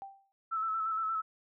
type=tone with exponential decay; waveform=sine; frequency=784 Hz; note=G5; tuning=in tune; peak=-38 dBFS; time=0.02-0.32 s; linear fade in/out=0 ms; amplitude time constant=65 ms
type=tone with vibrato; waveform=sine; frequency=1313 Hz; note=E6; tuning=7 cents flat; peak=-30 dBFS; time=0.51-1.22 s; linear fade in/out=20 ms; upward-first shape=square; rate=8.6 Hz; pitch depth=26 cents each way
effects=none